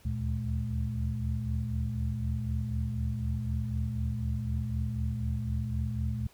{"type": "tone cluster", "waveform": "sine", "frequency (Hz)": [73.2, 77.2, 118.1, 212.4], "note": ["D2", "D#2", "A#2", "G#3"], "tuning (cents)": [-5, -13, 23, 39], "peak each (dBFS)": [-35, -35, -32, -38], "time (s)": [0.05, 6.27], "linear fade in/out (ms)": 5, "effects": ["pink hiss -60 dBFS RMS until 6.33 s"]}